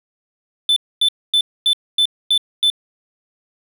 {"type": "tone bursts", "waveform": "triangle", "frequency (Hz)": 3520, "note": "A7", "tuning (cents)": 0, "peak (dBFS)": -10, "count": 7, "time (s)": [0.69, 2.701], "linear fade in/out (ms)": 2, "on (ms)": 73, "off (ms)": 250, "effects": []}